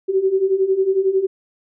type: beating tone pair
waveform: sine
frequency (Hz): 375.7 / 386.7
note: F#4 / G4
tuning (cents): +26 / -24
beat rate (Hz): 11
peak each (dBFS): -20 / -16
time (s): 0.08-1.27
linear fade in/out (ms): 20
effects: none